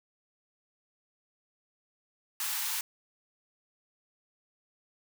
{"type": "high-pass noise", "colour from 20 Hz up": "white", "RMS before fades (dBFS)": -33, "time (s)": [2.4, 2.81], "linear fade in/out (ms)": 2, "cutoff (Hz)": 810, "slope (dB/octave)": 96, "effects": []}